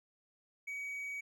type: tone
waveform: triangle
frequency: 2263 Hz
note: C#7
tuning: 35 cents sharp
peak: -37 dBFS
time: 0.67-1.21 s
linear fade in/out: 10 ms
effects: none